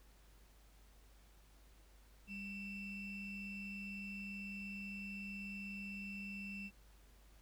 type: ring-modulated tone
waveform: triangle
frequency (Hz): 1241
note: D#6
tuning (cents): -5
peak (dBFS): -39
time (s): 2.27-6.71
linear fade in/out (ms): 50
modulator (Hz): 1440
effects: added 50 Hz sine -62 dBFS peak until 7.41 s + pink hiss -69 dBFS RMS until 7.41 s